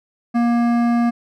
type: tone with hard clipping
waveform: triangle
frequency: 236.6 Hz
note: A#3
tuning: 26 cents sharp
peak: -16 dBFS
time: 0.34-1.11 s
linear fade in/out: 20 ms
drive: 17 dB
effects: none